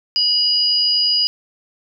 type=tone pair together; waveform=sine; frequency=2917 / 4906 Hz; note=F#7 / D#8; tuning=-25 / -25 cents; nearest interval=major sixth; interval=900 cents; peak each=-22 / -14 dBFS; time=0.16-1.27 s; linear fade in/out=0 ms; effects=none